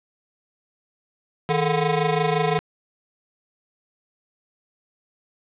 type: ring-modulated tone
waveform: 20% pulse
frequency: 293.7 Hz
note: D4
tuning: in tune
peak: -11 dBFS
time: 1.49-2.59 s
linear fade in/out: 0 ms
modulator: 134 Hz
effects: resampled to 8000 Hz + 8-bit